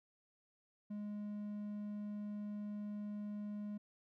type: tone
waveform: triangle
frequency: 207.7 Hz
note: G#3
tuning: in tune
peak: -39 dBFS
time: 0.9-3.78 s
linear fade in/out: 10 ms
effects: none